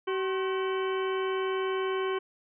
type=harmonic tone with a mistuned harmonic; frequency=380.7 Hz; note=F#4; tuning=49 cents sharp; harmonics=1 / 2 / 3 / 4 / 5 / 6 / 7 / 8; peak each=-28 / -42 / -35 / -40 / -47 / -43 / -50 / -43 dBFS; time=0.07-2.19 s; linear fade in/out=10 ms; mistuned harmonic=3; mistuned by=-98 cents; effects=none